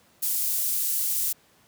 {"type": "high-pass noise", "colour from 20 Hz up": "pink", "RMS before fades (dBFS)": -26, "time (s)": [0.22, 1.33], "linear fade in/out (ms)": 10, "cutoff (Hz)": 11000, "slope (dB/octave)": 12, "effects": ["pink hiss -60 dBFS RMS until 1.67 s", "high-pass 100 Hz 12 dB/octave"]}